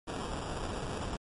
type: noise with sample-and-hold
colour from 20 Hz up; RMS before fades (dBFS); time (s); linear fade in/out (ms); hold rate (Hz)
pink; -37; 0.07-1.17; 10; 2100
effects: MP3 48 kbps